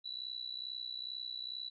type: tone with amplitude modulation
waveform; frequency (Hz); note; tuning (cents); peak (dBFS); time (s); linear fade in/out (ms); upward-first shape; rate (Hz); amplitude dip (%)
sine; 3951; B7; 0; -36; 0.04-1.7; 20; sine; 62.3; 85
effects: none